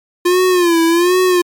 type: tone with vibrato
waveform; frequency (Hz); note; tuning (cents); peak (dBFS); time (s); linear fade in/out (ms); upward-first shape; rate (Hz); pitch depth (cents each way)
square; 349.2; F4; 0; -10; 0.25-1.42; 10; sine; 1.3; 100
effects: MP3 96 kbps